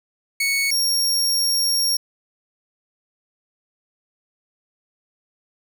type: tone pair in turn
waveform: sawtooth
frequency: 2217 / 5564 Hz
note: C#7 / F8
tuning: 0 / -7 cents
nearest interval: octave + major third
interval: 1593 cents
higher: second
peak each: -15 / -15 dBFS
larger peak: neither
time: 0.4-0.71 / 0.71-1.97 s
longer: second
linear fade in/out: 5 ms
effects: none